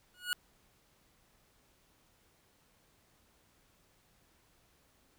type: tone with exponential growth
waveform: 25% pulse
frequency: 1453 Hz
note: F#6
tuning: 32 cents flat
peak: -24 dBFS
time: 0.14-0.33 s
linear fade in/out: 0 ms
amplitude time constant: 41 ms
effects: pink hiss -69 dBFS RMS until 5.18 s